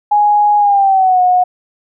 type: tone with pitch glide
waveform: sine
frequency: 830.6 to 727.3 Hz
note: G#5 to F#5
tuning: 0 to -30 cents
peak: -7 dBFS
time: 0.11-1.44 s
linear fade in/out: 10 ms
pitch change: -230 cents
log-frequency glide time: 0.58-1.21 s
effects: none